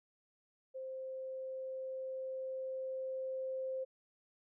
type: tone with level ramp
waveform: sine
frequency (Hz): 524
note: C5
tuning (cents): +2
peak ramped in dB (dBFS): -41 to -36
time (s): 0.74-3.85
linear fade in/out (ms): 20
effects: none